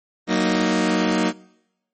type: chord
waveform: sawtooth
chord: D# minor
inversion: first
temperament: just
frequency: 186.68 / 233.3 / 311.1 Hz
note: F#3 / A#3 / D#4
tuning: +16 / +2 / 0 cents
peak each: -18 dBFS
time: 0.27-1.33 s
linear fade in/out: 50 ms
effects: noise-tail reverb RT60 0.9 s tail -24 dB re dry + MP3 32 kbps